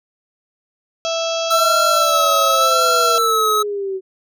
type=harmonic tone; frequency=659.3 Hz; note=E5; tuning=in tune; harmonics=1 / 2 / 4 / 5 / 6 / 7 / 8 / 9 / 10; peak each=-20 / -28 / -30 / -27 / -34 / -32 / -32 / -32 / -36 dBFS; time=1.05-3.18 s; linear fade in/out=0 ms
type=linear sweep; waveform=sine; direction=down; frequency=657 to 375.1 Hz; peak=-20 dBFS; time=1.48-4.01 s; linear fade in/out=50 ms
type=tone with vibrato; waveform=square; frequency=1322 Hz; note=E6; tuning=5 cents sharp; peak=-15 dBFS; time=1.5-3.63 s; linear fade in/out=10 ms; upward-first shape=sine; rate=0.87 Hz; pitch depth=60 cents each way
effects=none